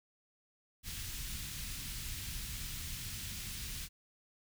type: band-stop noise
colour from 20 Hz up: pink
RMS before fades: -42 dBFS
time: 0.83-3.89 s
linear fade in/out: 50 ms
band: 130 to 2600 Hz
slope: 12 dB/octave
effects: none